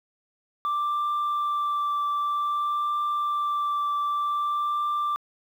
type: tone with vibrato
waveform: sine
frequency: 1174.7 Hz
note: D6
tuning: in tune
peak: -21 dBFS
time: 0.65-5.16 s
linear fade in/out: 0 ms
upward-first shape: triangle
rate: 0.53 Hz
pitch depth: 12 cents each way
effects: tanh soft clip ceiling -22 dBFS + 9-bit

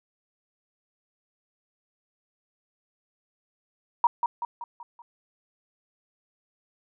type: tone with echo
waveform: sine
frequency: 949 Hz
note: A#5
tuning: 31 cents sharp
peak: -15 dBFS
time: 4.04-4.07 s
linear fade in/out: 2 ms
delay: 190 ms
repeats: 5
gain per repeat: -6 dB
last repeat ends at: 5.02 s
effects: none

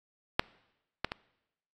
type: clicks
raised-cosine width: 0.3 ms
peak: -6 / -12 / -18 dBFS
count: 3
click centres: 0.395 / 1.046 / 1.119 s
effects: noise-tail reverb RT60 0.9 s tail -24 dB re dry + AAC 32 kbps

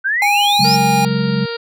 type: exponential sweep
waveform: sine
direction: up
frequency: 1507 to 5630 Hz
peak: -14 dBFS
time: 0.04-0.77 s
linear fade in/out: 20 ms
type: tone with pitch glide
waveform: square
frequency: 819 to 812.9 Hz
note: G#5 to G#5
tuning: -24 to -37 cents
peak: -14 dBFS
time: 0.22-1.05 s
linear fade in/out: 2 ms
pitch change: -13 cents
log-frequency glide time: 0.55-0.91 s
type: chord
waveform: sine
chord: C# suspended fourth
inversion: none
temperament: equal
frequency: 138.59 / 185 / 207.7 Hz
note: C#3 / F#3 / G#3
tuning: 0 / 0 / 0 cents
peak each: -19 dBFS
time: 0.59-1.46 s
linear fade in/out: 10 ms
type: harmonic tone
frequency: 466.2 Hz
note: A#4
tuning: in tune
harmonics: 1 / 2 / 3 / 4 / 5 / 6 / 7 / 8 / 9 / 10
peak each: -23 / -35 / -29 / -35 / -39 / -36 / -39 / -36 / -35 / -32 dBFS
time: 0.64-1.57 s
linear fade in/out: 10 ms
effects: none

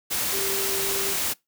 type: tone in noise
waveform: sine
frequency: 392 Hz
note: G4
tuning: in tune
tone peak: -31 dBFS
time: 0.32-1.14 s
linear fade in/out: 20 ms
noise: white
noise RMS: -26 dBFS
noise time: 0.1-1.34 s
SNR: -8 dB
effects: noise-tail reverb RT60 0.2 s tail -24 dB re dry

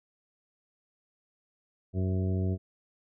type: harmonic tone with a mistuned harmonic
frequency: 93.5 Hz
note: F#2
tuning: 19 cents sharp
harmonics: 1 / 2 / 3 / 4 / 5 / 6 / 7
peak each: -27 / -33 / -39 / -38 / -45 / -51 / -45 dBFS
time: 1.93-2.58 s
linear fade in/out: 50 ms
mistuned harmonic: 6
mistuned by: -28 cents
effects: none

